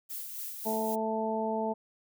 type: noise with tremolo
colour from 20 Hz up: violet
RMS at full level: -38 dBFS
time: 0.09-0.96 s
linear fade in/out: 20 ms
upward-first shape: sine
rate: 3.7 Hz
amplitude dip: 40%
type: harmonic tone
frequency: 220.3 Hz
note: A3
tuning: 2 cents sharp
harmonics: 1 / 2 / 3 / 4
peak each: -34 / -34 / -34 / -34 dBFS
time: 0.65-1.74 s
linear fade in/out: 20 ms
effects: none